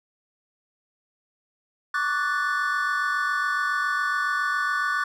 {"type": "chord", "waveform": "triangle", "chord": "D major seventh", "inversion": "third", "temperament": "equal with one note detuned", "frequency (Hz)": [1127.5, 1174.7, 1480, 1760], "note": ["C#6", "D6", "F#6", "A6"], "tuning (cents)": [29, 0, 0, 0], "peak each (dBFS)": [-28, -27, -24, -28], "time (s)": [1.94, 5.04], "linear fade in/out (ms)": 5, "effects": []}